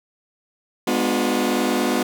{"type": "chord", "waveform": "sawtooth", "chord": "G# diminished seventh", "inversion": "none", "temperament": "just", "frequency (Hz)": [207.7, 249.2, 299, 358.8], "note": ["G#3", "B3", "D4", "F4"], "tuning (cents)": [0, 16, 31, 47], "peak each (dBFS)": [-22, -18, -22, -20], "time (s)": [0.87, 2.03], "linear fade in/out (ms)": 5, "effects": []}